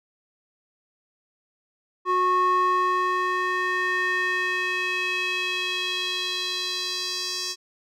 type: tone with band-pass filter sweep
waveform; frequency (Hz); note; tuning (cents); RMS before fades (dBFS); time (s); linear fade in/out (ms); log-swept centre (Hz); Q
square; 365.8; F#4; -20; -25; 2.05-7.56; 50; 960 to 5400; 3.1
effects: none